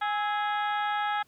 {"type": "harmonic tone with a mistuned harmonic", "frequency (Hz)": 415.3, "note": "G#4", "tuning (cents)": 0, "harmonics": [2, 3, 4, 5, 6, 7, 8, 9], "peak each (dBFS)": [-28, -33, -34, -41, -46, -50, -41, -49], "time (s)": [0.01, 1.23], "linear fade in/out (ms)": 10, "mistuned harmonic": 3, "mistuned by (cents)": 74, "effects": ["pink hiss -65 dBFS RMS until 1.27 s", "high-pass 60 Hz 12 dB/octave"]}